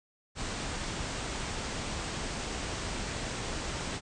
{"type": "low-pass noise", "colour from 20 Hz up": "pink", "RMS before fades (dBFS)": -36, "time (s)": [0.35, 4.01], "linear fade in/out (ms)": 50, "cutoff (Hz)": 8700, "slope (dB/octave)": 96, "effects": []}